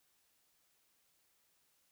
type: silence
effects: white hiss -75 dBFS RMS until 1.91 s